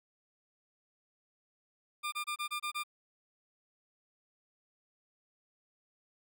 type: tone bursts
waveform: 20% pulse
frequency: 1200 Hz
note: D6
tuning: 37 cents sharp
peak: -29 dBFS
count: 7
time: 2.03-2.837 s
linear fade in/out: 20 ms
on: 93 ms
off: 26 ms
effects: none